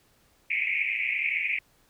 white band-pass noise, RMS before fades -28 dBFS, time 0.5-1.59 s, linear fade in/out 5 ms, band 2100 to 2500 Hz, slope 96 dB/octave, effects pink hiss -64 dBFS RMS until 1.89 s

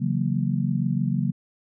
sine chord, F# dominant seventh, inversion second, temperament just, 138.75 / 166.5 / 185 / 231.2 Hz, C#3 / E3 / F#3 / A#3, +2 / +18 / 0 / -14 cents, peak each -25 / -29 / -26 / -28 dBFS, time 0-1.32 s, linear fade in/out 20 ms, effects none

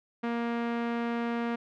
sawtooth tone with low-pass filter, 234.8 Hz, A#3, 13 cents sharp, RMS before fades -31 dBFS, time 0.23-1.56 s, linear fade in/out 10 ms, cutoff 2100 Hz, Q 1, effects none

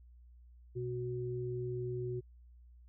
sine tone pair together, 123.84 / 367.9 Hz, B2 / F#4, +5 / -10 cents, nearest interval octave + perfect fifth, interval 1885 cents, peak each -38 / -38 dBFS, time 0.75-2.21 s, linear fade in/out 20 ms, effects added 60 Hz sine -55 dBFS peak until 2.88 s

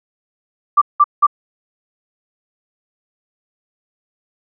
sine tone bursts, 1174.7 Hz, D6, in tune, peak -6 dBFS, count 3, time 0.77-1.268 s, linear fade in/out 10 ms, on 46 ms, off 180 ms, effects none

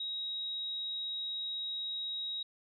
sine tone, 3806 Hz, A#7, 35 cents sharp, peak -35 dBFS, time 0-2.43 s, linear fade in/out 5 ms, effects none

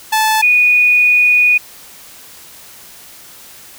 sawtooth / sine tone pair in turn, 872 / 2466 Hz, A5 / D#7, -16 / -16 cents, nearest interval octave + tritone, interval 1800 cents, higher second, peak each -7 dBFS, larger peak neither, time 0.12-0.42 / 0.42-1.58 s, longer second, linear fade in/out 10 ms, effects white hiss -38 dBFS RMS until 3.78 s

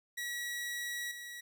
sawtooth tone with level steps, 1925 Hz, B6, 45 cents flat, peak -33 / -40 dBFS, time 0.17-1.41 s, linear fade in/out 10 ms, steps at 1.11 s, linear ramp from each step 5 ms, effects none

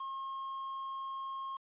triangle tone with quantisation, 1076 Hz, C6, 48 cents sharp, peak -36 dBFS, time 0-1.57 s, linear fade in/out 5 ms, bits 9, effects resampled to 8000 Hz

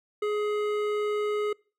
triangle tone with hard clipping, 419.2 Hz, G#4, 16 cents sharp, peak -27 dBFS, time 0.22-1.53 s, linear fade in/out 5 ms, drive 16 dB, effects noise-tail reverb RT60 0.4 s tail -26 dB re dry

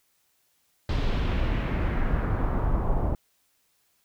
brown noise with low-pass filter sweep, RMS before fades -25 dBFS, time 0.89-3.15 s, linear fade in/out 2 ms, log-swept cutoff 4200 to 800 Hz, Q 1.7, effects white hiss -69 dBFS RMS until 4.04 s

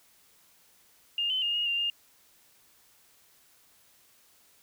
sine tone with pitch steps, 2822 / 3049 / 2833 / 2865 / 2789 / 2821 Hz, F7 / G7 / F7 / F7 / F7 / F7, +17 / -49 / +24 / +44 / -3 / +17 cents, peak -26 dBFS, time 1.18-1.9 s, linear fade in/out 2 ms, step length 120 ms, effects white hiss -62 dBFS RMS until 4.62 s

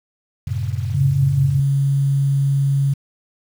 sine chord, F# diminished, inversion none, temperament just, 92.5 / 111 / 133.2 Hz, F#2 / A2 / C3, 0 / +16 / +31 cents, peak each -24 / -24 / -25 dBFS, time 0.47-1.6 s, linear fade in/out 5 ms
sine tone, 138.59 Hz, C#3, in tune, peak -14 dBFS, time 0.94-2.94 s, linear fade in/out 10 ms
effects 7-bit

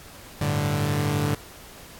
sawtooth chord, G suspended second, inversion none, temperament equal, 98 / 110 / 146.83 Hz, G2 / A2 / D3, 0 / 0 / 0 cents, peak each -24 / -25 / -20 dBFS, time 0.41-1.35 s, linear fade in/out 5 ms, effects pink hiss -45 dBFS RMS until 1.99 s + AAC 64 kbps

